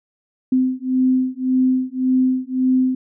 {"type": "beating tone pair", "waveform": "sine", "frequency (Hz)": [256.6, 258.4], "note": ["C4", "C4"], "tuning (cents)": [-34, -21], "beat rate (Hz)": 1.8, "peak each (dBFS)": -18, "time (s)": [0.52, 2.95], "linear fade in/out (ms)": 5, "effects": []}